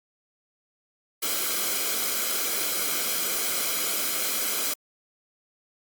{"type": "noise with comb filter", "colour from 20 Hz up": "white", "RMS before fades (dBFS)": -27, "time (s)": [1.22, 4.74], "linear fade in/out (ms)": 10, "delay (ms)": 1.1, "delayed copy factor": -0.6, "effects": ["high-pass 200 Hz 12 dB/octave", "Opus 48 kbps"]}